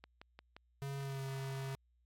click train, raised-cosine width 0.3 ms, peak -35 dBFS, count 4, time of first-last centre 0.04-0.565 s, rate 5.71 Hz
square tone with pitch glide, 138.59 to 135.03 Hz, C#3 to C#3, 0 to -45 cents, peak -40 dBFS, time 0.82-1.75 s, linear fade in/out 0 ms, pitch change -45 cents, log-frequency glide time 0.99-1.22 s
effects added 60 Hz sine -70 dBFS peak until 2.05 s + AAC 48 kbps

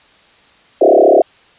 sine tone with frequency modulation, 518 Hz, C5, 17 cents flat, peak -5 dBFS, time 0.81-1.22 s, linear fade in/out 5 ms, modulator 34.8 Hz, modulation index 5.1, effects white hiss -48 dBFS RMS until 1.58 s + resampled to 8000 Hz

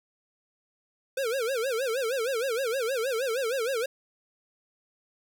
square tone with vibrato, 492.8 Hz, B4, 4 cents flat, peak -27 dBFS, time 1.17-3.86 s, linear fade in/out 5 ms, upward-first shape sine, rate 6.4 Hz, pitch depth 200 cents each way, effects none

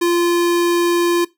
square tone, 345.9 Hz, F4, 17 cents flat, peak -14 dBFS, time 0.01-1.25 s, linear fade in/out 10 ms, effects noise-tail reverb RT60 0.2 s tail -20 dB re dry

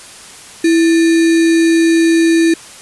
sine tone with sample-and-hold, 329.6 Hz, E4, in tune, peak -7 dBFS, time 0.64-2.54 s, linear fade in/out 5 ms, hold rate 2100 Hz, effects white hiss -35 dBFS RMS until 2.81 s + resampled to 24000 Hz

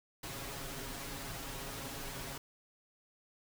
pink noise with comb filter, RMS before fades -43 dBFS, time 0.23-2.38 s, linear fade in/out 5 ms, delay 7.3 ms, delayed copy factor +0.85, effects none

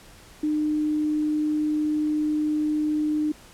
sine tone, 303.5 Hz, D#4, 43 cents flat, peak -21 dBFS, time 0.43-3.32 s, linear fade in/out 5 ms, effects pink hiss -49 dBFS RMS until 3.53 s + low-pass 12000 Hz 12 dB/octave

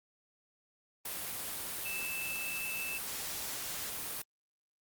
sine tone in noise, 2637 Hz, E7, in tune, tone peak -37 dBFS, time 1.85-2.98 s, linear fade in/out 5 ms, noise white, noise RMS -39 dBFS, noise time 1.05-4.22 s, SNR -1 dB, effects Opus 32 kbps

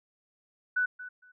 sine tone with echo, 1489 Hz, F#6, 11 cents sharp, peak -24 dBFS, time 0.76-0.86 s, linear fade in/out 10 ms, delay 230 ms, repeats 2, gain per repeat -15 dB, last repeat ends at 1.32 s, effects none

